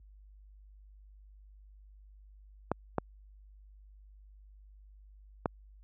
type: clicks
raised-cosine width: 1 ms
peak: -14 dBFS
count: 3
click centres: 2.716 / 2.983 / 5.458 s
effects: added 50 Hz sine -48 dBFS peak until 5.83 s + high-pass 60 Hz 12 dB/octave